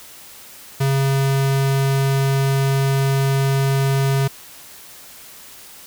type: tone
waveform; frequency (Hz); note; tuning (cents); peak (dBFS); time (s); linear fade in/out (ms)
square; 136.3; C#3; -29; -16; 0.8-4.28; 10
effects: white hiss -41 dBFS RMS until 5.86 s